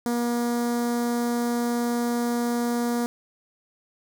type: tone with notch filter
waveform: sawtooth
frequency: 238.6 Hz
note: A#3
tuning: 41 cents sharp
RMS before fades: -25 dBFS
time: 0.06-3.06 s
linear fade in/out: 0 ms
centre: 2700 Hz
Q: 0.74
effects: none